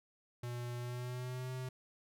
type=tone with pitch glide; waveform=square; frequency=121.2 to 128.41 Hz; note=B2 to C3; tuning=-32 to -32 cents; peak=-40 dBFS; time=0.43-1.69 s; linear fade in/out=5 ms; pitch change=+100 cents; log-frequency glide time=0.77-1.51 s; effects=none